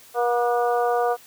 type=harmonic tone with a mistuned harmonic; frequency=240 Hz; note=B3; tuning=49 cents flat; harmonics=2 / 3 / 4 / 5 / 6; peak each=-22 / -22 / -31 / -29 / -34 dBFS; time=0.14-1.17 s; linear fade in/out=50 ms; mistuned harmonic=6; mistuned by=+30 cents; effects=white hiss -49 dBFS RMS until 1.26 s + high-pass 80 Hz 12 dB/octave